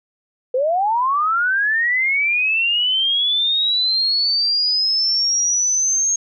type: linear sweep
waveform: sine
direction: up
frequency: 486.9 to 6520 Hz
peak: -15 dBFS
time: 0.54-6.16 s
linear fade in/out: 5 ms
effects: none